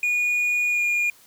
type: tone with pitch glide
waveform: triangle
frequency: 2448 to 2425 Hz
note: D#7 to D#7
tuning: -29 to -45 cents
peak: -18 dBFS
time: 0.03-1.1 s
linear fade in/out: 2 ms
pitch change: -16 cents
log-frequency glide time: 0.69-0.83 s
effects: white hiss -53 dBFS RMS until 1.26 s